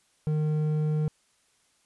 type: tone with hard clipping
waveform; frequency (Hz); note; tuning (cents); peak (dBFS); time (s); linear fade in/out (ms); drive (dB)
sine; 153.1; D#3; -28; -25; 0.27-1.08; 0; 6
effects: white hiss -67 dBFS RMS until 1.85 s + resampled to 24000 Hz